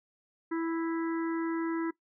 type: harmonic tone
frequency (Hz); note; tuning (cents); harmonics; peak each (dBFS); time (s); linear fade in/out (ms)
329.6; E4; 0; 1 / 3 / 4 / 5 / 6; -29 / -42 / -43 / -45 / -47; 0.51-1.91; 10
effects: noise-tail reverb RT60 0.1 s tail -18 dB re dry